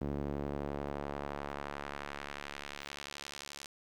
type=tone with band-pass filter sweep; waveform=sawtooth; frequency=71.4 Hz; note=D2; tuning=48 cents flat; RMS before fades=-41 dBFS; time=0.01-3.67 s; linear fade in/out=5 ms; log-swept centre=290 to 5800 Hz; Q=0.84; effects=11-bit